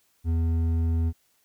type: tone with hard clipping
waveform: sine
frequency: 82.41 Hz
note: E2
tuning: in tune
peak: -23 dBFS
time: 0.24-1.13 s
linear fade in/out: 50 ms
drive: 7 dB
effects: white hiss -67 dBFS RMS until 1.44 s